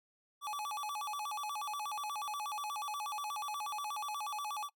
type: tone with vibrato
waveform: square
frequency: 987.8 Hz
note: B5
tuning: in tune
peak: -38 dBFS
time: 0.41-4.7 s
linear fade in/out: 50 ms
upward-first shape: square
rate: 8.3 Hz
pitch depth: 270 cents each way
effects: noise-tail reverb RT60 0.1 s tail -23 dB re dry